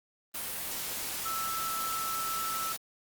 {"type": "tone in noise", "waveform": "sine", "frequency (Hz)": 1318.5, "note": "E6", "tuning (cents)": 0, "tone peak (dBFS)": -33, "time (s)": [1.25, 2.73], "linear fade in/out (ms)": 10, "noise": "white", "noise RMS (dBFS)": -36, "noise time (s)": [0.34, 2.77], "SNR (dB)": 0, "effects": ["Opus 32 kbps"]}